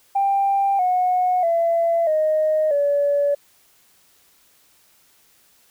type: tone with pitch steps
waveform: sine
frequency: 791 / 729.6 / 672.9 / 620.6 / 572.4 Hz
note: G5 / F#5 / E5 / D#5 / D5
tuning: +15 / -24 / +35 / -5 / -45 cents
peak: -15 dBFS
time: 0.15-3.35 s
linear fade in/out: 10 ms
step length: 640 ms
effects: tanh soft clip ceiling -11 dBFS + white hiss -57 dBFS RMS until 5.7 s